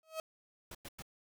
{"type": "tone with exponential growth", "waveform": "35% pulse", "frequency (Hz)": 638, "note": "D#5", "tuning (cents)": 43, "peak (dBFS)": -32, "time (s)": [0.03, 0.2], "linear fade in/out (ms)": 1, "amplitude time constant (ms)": 35}
{"type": "noise bursts", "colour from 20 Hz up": "pink", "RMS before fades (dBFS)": -47, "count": 3, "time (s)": [0.71, 1.023], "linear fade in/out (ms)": 5, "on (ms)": 39, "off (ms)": 98}
{"effects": []}